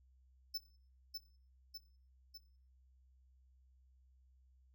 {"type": "tone with echo", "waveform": "square", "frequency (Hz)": 5274, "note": "E8", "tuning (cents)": 0, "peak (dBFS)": -38, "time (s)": [0.54, 0.58], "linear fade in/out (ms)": 10, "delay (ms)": 600, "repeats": 3, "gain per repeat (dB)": -4, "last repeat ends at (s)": 2.38, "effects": ["noise-tail reverb RT60 0.5 s tail -18 dB re dry", "added 64 Hz sine -65 dBFS peak until 4.74 s"]}